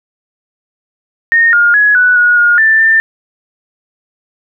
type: tone with pitch steps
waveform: sine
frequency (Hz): 1843 / 1419 / 1680 / 1482 / 1451 / 1428 / 1772 / 1789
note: A#6 / F6 / G#6 / F#6 / F#6 / F6 / A6 / A6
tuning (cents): -20 / +27 / +19 / +2 / -34 / +38 / +12 / +28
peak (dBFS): -5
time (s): 1.32-3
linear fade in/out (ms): 0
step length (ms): 210
effects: none